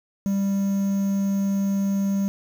triangle tone with quantisation, 197.2 Hz, G3, 11 cents sharp, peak -18 dBFS, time 0.26-2.28 s, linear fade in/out 0 ms, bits 7, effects none

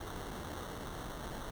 pink noise with sample-and-hold, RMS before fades -43 dBFS, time 0-1.51 s, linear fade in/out 10 ms, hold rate 2450 Hz, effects none

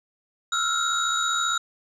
sine tone cluster, 1310 / 1385 / 1443 / 3804 / 7050 Hz, E6 / F6 / F#6 / A#7 / A8, -11 / -15 / -44 / +34 / +2 cents, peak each -28 / -25 / -32 / -26 / -30 dBFS, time 0.52-1.58 s, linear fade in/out 5 ms, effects tanh soft clip ceiling -15 dBFS

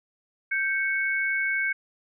sine tone pair together, 1565.5 / 2214 Hz, G6 / C#7, -3 / -3 cents, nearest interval tritone, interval 600 cents, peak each -26 dBFS, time 0.51-1.73 s, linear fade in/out 10 ms, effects none

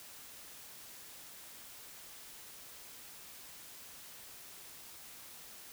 silence, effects white hiss -52 dBFS RMS until 5.72 s

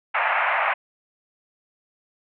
pink band-pass noise, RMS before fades -22 dBFS, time 0.14-0.74 s, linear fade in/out 10 ms, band 660 to 2500 Hz, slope 48 dB/octave, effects none

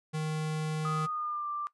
square tone, 155.56 Hz, D#3, in tune, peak -31 dBFS, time 0.13-1.07 s, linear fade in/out 20 ms
sine tone with pitch glide, 1244.5 to 1180.8 Hz, D#6 to D6, 0 to +9 cents, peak -32 dBFS, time 0.85-1.67 s, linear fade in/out 0 ms, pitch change -91 cents, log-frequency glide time 1.04-1.48 s
effects noise-tail reverb RT60 0.1 s tail -17 dB re dry + resampled to 24000 Hz

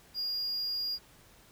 triangle tone, 4837 Hz, D#8, 50 cents flat, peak -30 dBFS, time 0.14-0.99 s, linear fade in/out 50 ms, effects pink hiss -59 dBFS RMS until 1.51 s

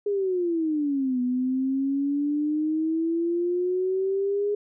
sine exponential two-way sweep, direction down then up, 414.8 to 246.9 to 414.8 Hz, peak -22 dBFS, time 0.06-4.55 s, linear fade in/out 5 ms, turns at 1.21 s, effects none

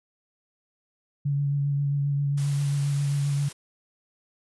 sine tone with vibrato, 141.9 Hz, C#3, 41 cents sharp, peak -22 dBFS, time 1.25-3.49 s, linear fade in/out 10 ms, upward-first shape sine, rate 7.5 Hz, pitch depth 18 cents each way
white noise, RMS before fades -41 dBFS, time 2.37-3.53 s, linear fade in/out 10 ms
effects resampled to 24000 Hz

